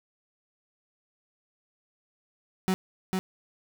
35% pulse tone with echo, 187.3 Hz, F#3, 21 cents sharp, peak -21 dBFS, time 2.68-2.74 s, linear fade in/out 0 ms, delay 450 ms, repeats 1, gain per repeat -3 dB, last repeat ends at 3.19 s, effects none

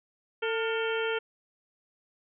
harmonic tone with a mistuned harmonic, 448.2 Hz, A4, 32 cents sharp, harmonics 1 / 2 / 3 / 4 / 5 / 6 / 7, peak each -29 / -38 / -34 / -41 / -40 / -39 / -39 dBFS, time 0.42-1.19 s, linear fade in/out 10 ms, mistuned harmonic 3, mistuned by +84 cents, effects none

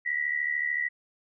sine tone pair together, 1902 / 1975.5 Hz, A#6 / B6, +34 / 0 cents, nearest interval minor second, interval 66 cents, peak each -30 / -28 dBFS, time 0.05-0.89 s, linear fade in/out 20 ms, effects none

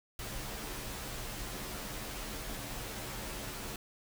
pink noise with comb filter, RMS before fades -41 dBFS, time 0.19-3.76 s, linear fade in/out 2 ms, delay 12 ms, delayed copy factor -0.85, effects none

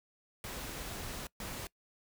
pink noise bursts at uneven times, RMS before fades -42 dBFS, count 2, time 0.44-1.27 / 1.4-1.67 s, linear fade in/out 2 ms, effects noise-tail reverb RT60 0.1 s tail -22 dB re dry

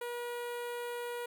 sawtooth tone with notch filter, 480.9 Hz, B4, 46 cents flat, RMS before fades -39 dBFS, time 0.01-1.26 s, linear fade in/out 5 ms, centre 5500 Hz, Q 1.1, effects none

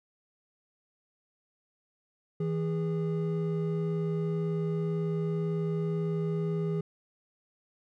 triangle tone pair together, 162.7 / 410 Hz, E3 / G#4, -22 / -22 cents, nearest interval octave + major third, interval 1600 cents, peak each -27 / -31 dBFS, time 2.4-6.81 s, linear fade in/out 5 ms, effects none

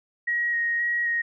sine tone with vibrato, 1887 Hz, A#6, 21 cents sharp, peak -22 dBFS, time 0.27-1.22 s, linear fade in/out 10 ms, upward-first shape square, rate 1.9 Hz, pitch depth 12 cents each way, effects none

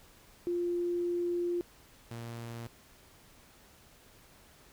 sine / sawtooth tone pair in turn, 349.2 / 116.8 Hz, F4 / A#2, 0 / +4 cents, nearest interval octave + perfect fifth, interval 1896 cents, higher first, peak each -29 / -36 dBFS, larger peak first, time 0.47-1.61 / 2.11-2.67 s, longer first, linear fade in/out 0 ms, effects pink hiss -59 dBFS RMS until 4.72 s

